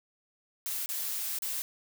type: noise with dropouts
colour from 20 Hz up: blue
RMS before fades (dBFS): -34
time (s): 0.66-1.62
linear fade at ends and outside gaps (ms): 0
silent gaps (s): 0.86-0.89 / 1.387-1.422
effects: none